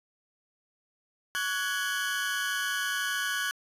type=tone cluster; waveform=40% pulse; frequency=1123 / 1475 / 1671 / 3060 Hz; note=C#6 / F#6 / G#6 / G7; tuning=+22 / -6 / +10 / -42 cents; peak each=-37 / -31 / -32 / -37 dBFS; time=1.35-3.51 s; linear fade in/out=0 ms; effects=resampled to 32000 Hz + 10-bit